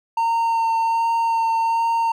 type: tone with vibrato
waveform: triangle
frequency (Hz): 914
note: A#5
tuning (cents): -34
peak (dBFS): -15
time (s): 0.17-2.12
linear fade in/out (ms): 5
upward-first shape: sine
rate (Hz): 1.3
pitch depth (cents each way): 12
effects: none